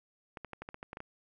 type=clicks; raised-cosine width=0.5 ms; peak=-27 dBFS; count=10; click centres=0.372 / 0.447 / 0.533 / 0.62 / 0.689 / 0.744 / 0.829 / 0.931 / 0.971 / 1.004 s; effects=none